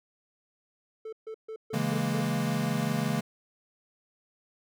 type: tone bursts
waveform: triangle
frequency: 440.6 Hz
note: A4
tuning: 2 cents sharp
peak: -34 dBFS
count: 6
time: 1.05-2.212 s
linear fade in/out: 5 ms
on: 77 ms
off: 140 ms
type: chord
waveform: square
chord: A# half-diminished seventh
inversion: first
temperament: equal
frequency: 138.59 / 164.81 / 207.7 / 233.1 Hz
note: C#3 / E3 / G#3 / A#3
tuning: 0 / 0 / 0 / 0 cents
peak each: -33 dBFS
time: 1.73-3.21 s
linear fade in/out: 10 ms
effects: none